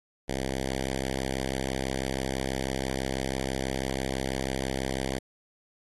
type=tone with notch filter; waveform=5% pulse; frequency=66.1 Hz; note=C2; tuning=18 cents sharp; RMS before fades=-31 dBFS; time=0.28-5.19 s; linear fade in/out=10 ms; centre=1100 Hz; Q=1.5; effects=AAC 32 kbps